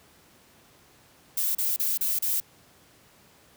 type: noise bursts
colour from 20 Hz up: violet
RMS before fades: -26 dBFS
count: 5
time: 1.37-2.402 s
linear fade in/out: 5 ms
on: 180 ms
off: 33 ms
effects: pink hiss -57 dBFS RMS until 3.56 s + high-pass 80 Hz 12 dB/octave